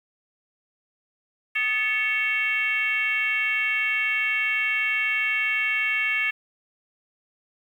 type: tone with frequency modulation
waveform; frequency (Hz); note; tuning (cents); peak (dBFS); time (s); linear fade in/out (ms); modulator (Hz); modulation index
sine; 2217; C#7; 0; -21; 1.55-6.31; 10; 483; 1.1
effects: 9-bit